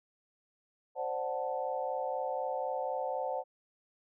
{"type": "chord", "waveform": "sine", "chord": "D dominant seventh", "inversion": "third", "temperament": "equal", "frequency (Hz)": [523.3, 587.3, 740, 880], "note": ["C5", "D5", "F#5", "A5"], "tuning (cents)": [0, 0, 0, 0], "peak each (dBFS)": [-36, -39, -37, -39], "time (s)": [0.95, 3.44], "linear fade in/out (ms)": 50, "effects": []}